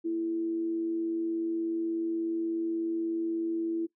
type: tone with amplitude modulation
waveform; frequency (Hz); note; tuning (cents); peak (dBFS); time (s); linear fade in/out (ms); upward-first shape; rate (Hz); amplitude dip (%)
sine; 331.6; E4; +10; -26; 0.04-3.87; 20; sine; 96.5; 30
effects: noise-tail reverb RT60 0.1 s tail -19 dB re dry